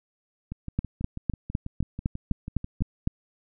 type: two click trains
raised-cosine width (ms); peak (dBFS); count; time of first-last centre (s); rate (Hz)
5; -12 / -21; 10 / 15; 0.79-3.074 / 0.52-2.808; 3.94 / 6.12
effects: none